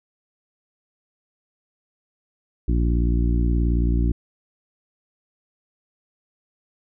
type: harmonic tone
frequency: 58.7 Hz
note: A#1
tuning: 13 cents sharp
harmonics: 1 / 2 / 3 / 4 / 5 / 6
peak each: -18 / -27 / -28 / -31 / -29 / -34 dBFS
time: 2.68-4.12 s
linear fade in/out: 5 ms
effects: none